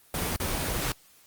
pink noise with dropouts, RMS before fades -29 dBFS, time 0.14-0.92 s, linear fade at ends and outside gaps 2 ms, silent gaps 0.362-0.4 s, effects white hiss -58 dBFS RMS until 1.26 s + Opus 24 kbps

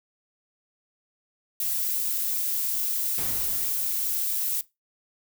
violet noise, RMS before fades -27 dBFS, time 1.6-4.61 s, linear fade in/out 2 ms
pink noise with exponential decay, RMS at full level -36 dBFS, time 3.18-4.66 s, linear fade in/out 1 ms, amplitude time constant 320 ms
effects noise-tail reverb RT60 0.2 s tail -19 dB re dry

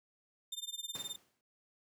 sawtooth tone with tremolo, 3600 Hz, A7, 39 cents sharp, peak -34 dBFS, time 0.52-1.16 s, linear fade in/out 5 ms, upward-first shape sine, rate 19 Hz, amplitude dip 95%
pink noise with exponential decay, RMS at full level -45 dBFS, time 0.95-1.41 s, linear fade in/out 2 ms, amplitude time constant 100 ms
effects high-pass 150 Hz 12 dB/octave

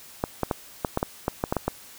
clicks, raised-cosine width 1 ms, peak -9 dBFS, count 11, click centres 0.239 / 0.433 / 0.512 / 0.848 / 0.974 / 1.029 / 1.281 / 1.439 / 1.525 / 1.567 / 1.68 s, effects white hiss -47 dBFS RMS until 1.98 s

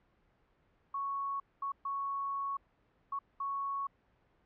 sine tone bursts at uneven times, 1108.7 Hz, C#6, in tune, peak -33 dBFS, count 5, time 0.94-1.4 / 1.62-1.72 / 1.85-2.57 / 3.12-3.19 / 3.4-3.87 s, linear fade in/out 5 ms, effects pink hiss -71 dBFS RMS until 4.45 s + low-pass 2000 Hz 12 dB/octave

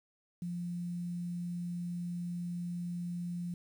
sine tone with quantisation, 174.61 Hz, F3, in tune, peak -35 dBFS, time 0.42-3.54 s, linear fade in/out 2 ms, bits 10, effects none

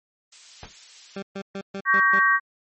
violet noise, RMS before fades -33 dBFS, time 0.32-1.18 s, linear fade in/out 5 ms
pink noise with exponential decay, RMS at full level -34 dBFS, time 0.63-0.75 s, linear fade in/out 0 ms, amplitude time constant 25 ms
20% pulse tone bursts, 196 Hz, G3, in tune, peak -25 dBFS, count 6, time 1.16-2.194 s, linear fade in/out 5 ms, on 64 ms, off 130 ms
sine chord, G diminished, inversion second, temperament just, 1128.9 / 1568 / 1881.6 Hz, Db6 / G6 / Bb6, +31 / 0 / +16 cents, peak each -20 dBFS, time 1.85-2.4 s, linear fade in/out 50 ms
effects low-pass 5000 Hz 12 dB/octave + MP3 32 kbps

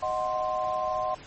sine chord, C diminished, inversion first, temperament equal, 622.3 / 740 / 1046.5 Hz, Eb5 / Gb5 / C6, 0 / 0 / 0 cents, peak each -30 / -30 / -30 dBFS, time 0.02-1.15 s, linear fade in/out 10 ms, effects pink hiss -47 dBFS RMS until 1.26 s + MP3 32 kbps

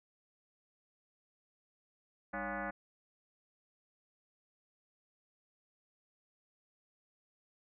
sine tone with frequency modulation, 455.2 Hz, A#4, 41 cents flat, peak -36 dBFS, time 2.33-2.71 s, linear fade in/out 10 ms, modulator 254 Hz, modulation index 5.5, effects none

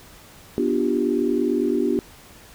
sine chord, G dominant seventh, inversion first, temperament just, 245 / 294 / 352.8 / 392 Hz, B3 / D4 / F4 / G4, -14 / +2 / +18 / 0 cents, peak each -24 dBFS, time 0.58-1.99 s, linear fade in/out 0 ms, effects pink hiss -47 dBFS RMS until 2.54 s

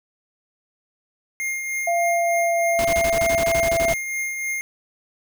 square tone with tremolo, 2124 Hz, C7, 25 cents sharp, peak -23 dBFS, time 1.4-4.61 s, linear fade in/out 0 ms, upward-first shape triangle, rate 3.3 Hz, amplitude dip 45%
sine tone with pitch glide, 685 to 669.7 Hz, F5 to E5, -34 to +27 cents, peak -18 dBFS, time 1.87-3.93 s, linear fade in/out 5 ms, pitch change -39 cents, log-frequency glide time 2.05-3.21 s
pink noise bursts, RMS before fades -27 dBFS, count 14, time 2.79-3.938 s, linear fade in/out 0 ms, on 56 ms, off 28 ms
effects none

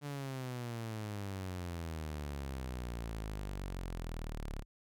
sawtooth exponential sweep, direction down, 146.83 to 34.39 Hz, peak -35 dBFS, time 0.01-4.65 s, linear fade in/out 50 ms, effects none

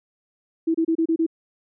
sine tone bursts, 326.6 Hz, E4, 16 cents flat, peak -17 dBFS, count 6, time 0.67-1.265 s, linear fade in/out 10 ms, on 75 ms, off 29 ms, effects none

